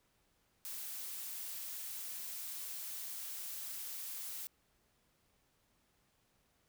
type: noise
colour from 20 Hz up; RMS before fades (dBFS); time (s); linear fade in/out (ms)
blue; -44; 0.65-4.47; 0
effects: pink hiss -75 dBFS RMS until 6.68 s